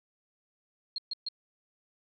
sine tone bursts, 4242 Hz, C8, 23 cents sharp, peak -31 dBFS, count 3, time 0.96-1.286 s, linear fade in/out 2 ms, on 22 ms, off 130 ms, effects none

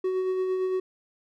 triangle tone with tremolo, 373.1 Hz, F#4, 14 cents sharp, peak -21 dBFS, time 0.04-0.8 s, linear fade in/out 5 ms, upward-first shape sine, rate 8.8 Hz, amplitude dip 30%, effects none

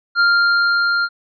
square tone with level ramp, 1396.9 Hz, F6, in tune, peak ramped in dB -11 to -16 dBFS, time 0.15-1.09 s, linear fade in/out 50 ms, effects resampled to 11025 Hz

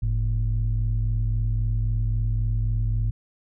sine tone pair together, 46.25 / 110 Hz, F#1 / A2, 0 / 0 cents, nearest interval octave + minor third, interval 1500 cents, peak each -22 dBFS, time 0.02-3.11 s, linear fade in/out 10 ms, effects tanh soft clip ceiling -16 dBFS

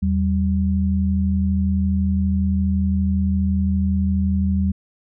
sine tone pair together, 81.27 / 193.3 Hz, E2 / G3, -24 / -24 cents, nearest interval octave + minor third, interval 1500 cents, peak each -19 dBFS, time 0.02-4.72 s, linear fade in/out 10 ms, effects none

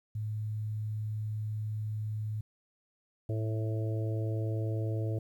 sine tone, 107.4 Hz, A2, 41 cents flat, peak -32 dBFS, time 0.15-2.41 s, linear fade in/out 5 ms
harmonic tone, 110 Hz, A2, in tune, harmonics 1 / 3 / 4 / 5 / 6, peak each -30 / -40 / -42 / -44 / -46 dBFS, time 3.29-5.19 s, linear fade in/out 5 ms
effects 11-bit

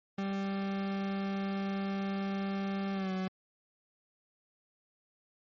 40% pulse tone with pitch glide, 196 to 187.8 Hz, G3 to F#3, 0 to +26 cents, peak -31 dBFS, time 0.18-3.28 s, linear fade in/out 5 ms, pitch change -74 cents, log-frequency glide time 2.93-3.12 s, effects low-pass 4000 Hz 12 dB/octave + MP3 32 kbps

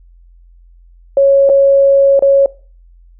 sine tone with dropouts, 552 Hz, C#5, 7 cents flat, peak -5 dBFS, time 1.17-2.46 s, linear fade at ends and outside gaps 2 ms, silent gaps 1.492-1.497 / 2.193-2.223 s, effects noise-tail reverb RT60 0.4 s tail -21 dB re dry + added 43 Hz sine -40 dBFS peak until 3.19 s

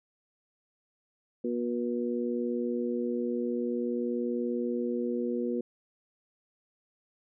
harmonic tone, 120.5 Hz, B2, 42 cents flat, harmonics 2 / 3 / 4, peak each -31 / -33 / -34 dBFS, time 1.44-5.61 s, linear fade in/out 5 ms, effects none

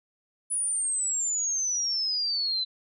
sine exponential sweep, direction down, 9956 to 4000 Hz, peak -25 dBFS, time 0.5-2.65 s, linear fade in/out 20 ms, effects none

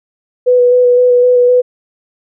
sine tone with vibrato, 493.9 Hz, B4, in tune, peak -5 dBFS, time 0.46-1.62 s, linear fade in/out 20 ms, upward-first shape square, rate 3.9 Hz, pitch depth 12 cents each way, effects none

